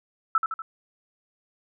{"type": "tone with echo", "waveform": "sine", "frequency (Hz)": 1318.5, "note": "E6", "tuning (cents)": 0, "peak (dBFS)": -17, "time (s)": [0.35, 0.38], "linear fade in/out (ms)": 2, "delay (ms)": 80, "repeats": 3, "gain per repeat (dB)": -5, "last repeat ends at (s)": 0.62, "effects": []}